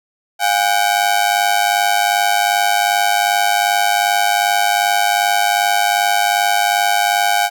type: ring-modulated tone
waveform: sawtooth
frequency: 760 Hz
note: F#5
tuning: 46 cents sharp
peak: -6 dBFS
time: 0.39-7.5 s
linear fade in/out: 50 ms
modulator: 51.3 Hz
effects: none